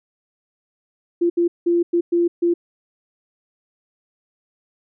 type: tone bursts at uneven times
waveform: sine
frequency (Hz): 344.3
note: F4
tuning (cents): -25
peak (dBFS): -14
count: 6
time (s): 1.21-1.3 / 1.37-1.48 / 1.66-1.83 / 1.93-2.01 / 2.12-2.28 / 2.42-2.54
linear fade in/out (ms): 10
effects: none